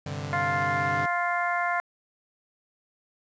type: chord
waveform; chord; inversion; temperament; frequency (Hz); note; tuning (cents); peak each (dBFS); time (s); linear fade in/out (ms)
sawtooth; G suspended fourth; none; equal; 98 / 130.81 / 146.83; G2 / C3 / D3; 0 / 0 / 0; -32 / -33 / -30; 0.06-1.06; 5
type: harmonic tone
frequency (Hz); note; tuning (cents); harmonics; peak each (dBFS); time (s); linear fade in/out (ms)
349.9; F4; +3; 2 / 3 / 4 / 5 / 6; -28 / -30 / -31 / -32 / -33; 0.33-1.8; 0
effects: resampled to 16000 Hz + 9-bit